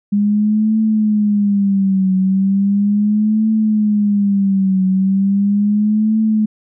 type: tone with vibrato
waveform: sine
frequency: 202.9 Hz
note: G#3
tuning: 40 cents flat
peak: -11 dBFS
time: 0.12-6.46 s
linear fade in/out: 10 ms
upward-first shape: triangle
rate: 0.37 Hz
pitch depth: 140 cents each way
effects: none